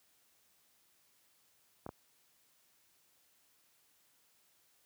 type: clicks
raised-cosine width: 1 ms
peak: -28 dBFS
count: 2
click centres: 1.864 / 1.891 s
effects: white hiss -71 dBFS RMS until 4.85 s + high-pass 60 Hz 12 dB/octave